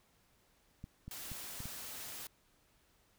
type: clicks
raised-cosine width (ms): 5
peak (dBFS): -33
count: 5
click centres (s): 0.841 / 1.08 / 1.317 / 1.604 / 1.656
type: noise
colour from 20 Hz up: white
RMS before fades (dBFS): -46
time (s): 1.11-2.27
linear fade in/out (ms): 2
effects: pink hiss -71 dBFS RMS until 3.18 s